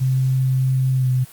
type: tone with pitch glide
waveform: sine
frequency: 130.81 to 127.82 Hz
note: C3 to C3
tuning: 0 to -40 cents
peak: -15 dBFS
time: 0-1.25 s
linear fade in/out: 20 ms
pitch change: -40 cents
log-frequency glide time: 0.95-1.08 s
effects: white hiss -44 dBFS RMS until 1.32 s + Opus 48 kbps